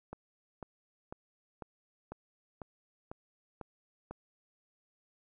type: click train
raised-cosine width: 1 ms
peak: -28 dBFS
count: 9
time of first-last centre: 0.13-4.11 s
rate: 2.01 Hz
effects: none